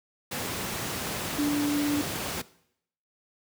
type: tone in noise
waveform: sine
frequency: 291.5 Hz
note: D4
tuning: 13 cents flat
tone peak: -23 dBFS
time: 1.38-2.02 s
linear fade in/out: 10 ms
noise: pink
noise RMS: -32 dBFS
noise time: 0.31-2.42 s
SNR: +6 dB
effects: noise-tail reverb RT60 0.7 s tail -19 dB re dry + high-pass 100 Hz 12 dB/octave